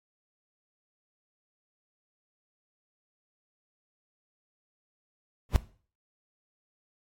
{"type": "noise with exponential growth", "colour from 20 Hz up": "brown", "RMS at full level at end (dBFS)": -19, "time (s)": [5.49, 5.56], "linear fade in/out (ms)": 0, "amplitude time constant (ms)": 15, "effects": ["noise-tail reverb RT60 0.4 s tail -17 dB re dry", "MP3 64 kbps"]}